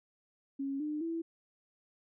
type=tone with pitch steps; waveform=sine; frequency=274.8 / 301.4 / 330.6 Hz; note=C#4 / D4 / E4; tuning=-15 / +45 / +5 cents; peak=-33 dBFS; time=0.59-1.22 s; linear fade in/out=10 ms; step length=210 ms; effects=none